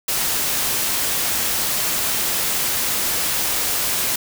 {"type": "noise", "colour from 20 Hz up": "white", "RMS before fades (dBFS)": -21, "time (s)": [0.08, 4.16], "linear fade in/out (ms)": 5, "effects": []}